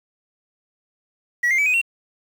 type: tone with pitch steps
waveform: sine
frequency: 1929 / 2104 / 2294 / 2502 / 2728 Hz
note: B6 / C7 / D7 / D#7 / F7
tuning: -41 / +9 / -41 / +9 / -41 cents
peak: -13 dBFS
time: 1.43-1.815 s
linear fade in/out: 10 ms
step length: 77 ms
effects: tanh soft clip ceiling -15 dBFS + 7-bit